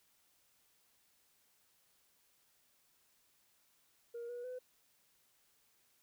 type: tone with pitch steps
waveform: sine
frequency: 471.3 / 484.2 / 504 Hz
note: A#4 / B4 / B4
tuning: +19 / -34 / +35 cents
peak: -40 dBFS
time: 4.14-4.59 s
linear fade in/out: 10 ms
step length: 150 ms
effects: tanh soft clip ceiling -40 dBFS + white hiss -73 dBFS RMS until 6.02 s